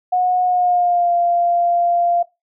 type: tone with pitch glide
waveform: sine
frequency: 728 to 694.3 Hz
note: F#5 to F5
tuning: -28 to -10 cents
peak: -13 dBFS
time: 0.12-2.23 s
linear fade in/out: 10 ms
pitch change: -82 cents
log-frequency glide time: 0.44-1.13 s
effects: noise-tail reverb RT60 0.2 s tail -19 dB re dry